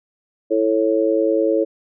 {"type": "harmonic tone", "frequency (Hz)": 110, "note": "A2", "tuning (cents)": 0, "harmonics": [3, 4, 5], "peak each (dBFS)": [-19, -19, -19], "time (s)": [0.5, 1.65], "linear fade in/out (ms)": 20, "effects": []}